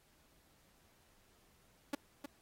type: tone with echo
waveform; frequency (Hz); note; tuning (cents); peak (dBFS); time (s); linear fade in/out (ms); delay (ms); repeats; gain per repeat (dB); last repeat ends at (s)
sawtooth; 284.9; C#4; +48; -30; 1.93-1.95; 5; 310; 1; -8; 2.26
effects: pink hiss -70 dBFS RMS until 2.41 s + AAC 48 kbps